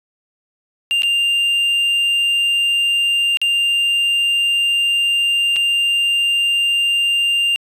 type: tone with dropouts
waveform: triangle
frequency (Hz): 2794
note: F7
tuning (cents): 0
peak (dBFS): -12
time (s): 0.91-7.56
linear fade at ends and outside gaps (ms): 0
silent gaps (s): 1.021-1.033 / 3.371-3.416 / 5.561-5.565
effects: resampled to 32000 Hz